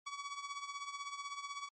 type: tone with tremolo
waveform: sawtooth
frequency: 1134 Hz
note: C#6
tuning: 39 cents sharp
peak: -35 dBFS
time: 0.06-1.69 s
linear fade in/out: 10 ms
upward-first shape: triangle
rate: 16 Hz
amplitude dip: 75%
effects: MP3 32 kbps